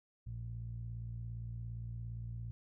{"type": "tone with low-pass filter", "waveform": "sawtooth", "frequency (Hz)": 57.4, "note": "A#1", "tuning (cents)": -26, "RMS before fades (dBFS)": -43, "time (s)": [0.26, 2.51], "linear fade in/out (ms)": 0, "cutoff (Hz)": 120, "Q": 4.5, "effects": []}